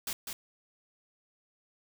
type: noise with echo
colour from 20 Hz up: white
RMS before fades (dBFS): -35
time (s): 0.07-0.13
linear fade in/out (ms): 2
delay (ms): 200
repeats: 1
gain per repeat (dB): -4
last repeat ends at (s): 0.33
effects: none